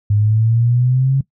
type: exponential sweep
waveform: sine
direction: up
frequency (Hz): 102.3 to 137.4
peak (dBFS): -11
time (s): 0.1-1.21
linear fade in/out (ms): 5
effects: noise-tail reverb RT60 0.1 s tail -19 dB re dry